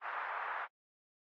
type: band-pass noise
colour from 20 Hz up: pink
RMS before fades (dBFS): -40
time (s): 0.01-0.68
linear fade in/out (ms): 50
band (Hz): 860 to 1700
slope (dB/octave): 24
effects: AAC 32 kbps